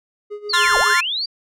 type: tone with tremolo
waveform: triangle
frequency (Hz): 415.3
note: G#4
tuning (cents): 0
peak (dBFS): -24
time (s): 0.3-0.95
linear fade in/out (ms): 20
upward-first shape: sine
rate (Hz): 7.1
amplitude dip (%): 80
type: noise with exponential growth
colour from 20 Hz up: brown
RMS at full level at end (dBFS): -33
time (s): 0.45-0.82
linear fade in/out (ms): 1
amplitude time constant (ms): 79
type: linear two-way sweep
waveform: sine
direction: down then up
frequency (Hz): 4770 to 394.2 to 4770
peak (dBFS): -20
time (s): 0.49-1.26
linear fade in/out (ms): 10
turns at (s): 0.78
type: chord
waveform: 40% pulse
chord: F major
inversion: second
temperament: just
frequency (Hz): 1047.7 / 1396.9 / 1746.1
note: C6 / F6 / A6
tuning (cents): +2 / 0 / -14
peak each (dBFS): -18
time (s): 0.53-1.01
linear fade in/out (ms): 10
effects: low-pass 9000 Hz 12 dB/octave